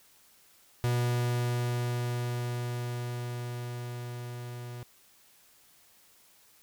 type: tone with level ramp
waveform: 45% pulse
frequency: 121.4 Hz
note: B2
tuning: 29 cents flat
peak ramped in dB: -25 to -39 dBFS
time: 0.84-4.83 s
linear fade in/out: 0 ms
effects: white hiss -61 dBFS RMS until 6.62 s